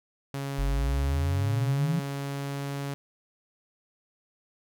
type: tone with pitch glide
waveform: sawtooth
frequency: 138.59 to 140.28 Hz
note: C#3 to C#3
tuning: 0 to +21 cents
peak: -27 dBFS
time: 0.34-2.94 s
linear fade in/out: 0 ms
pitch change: +21 cents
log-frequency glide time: 1-2.68 s
type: exponential sweep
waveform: sine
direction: up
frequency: 43.66 to 174.61 Hz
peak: -24 dBFS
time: 0.58-2 s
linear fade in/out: 10 ms
effects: none